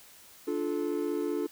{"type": "chord", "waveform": "triangle", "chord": "D minor", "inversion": "none", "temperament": "equal with one note detuned", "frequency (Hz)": [293.7, 349.2, 434.2], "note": ["D4", "F4", "A4"], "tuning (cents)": [0, 0, -23], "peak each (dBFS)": -31, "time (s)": [0.47, 1.47], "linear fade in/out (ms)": 10, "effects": ["white hiss -54 dBFS RMS until 1.51 s"]}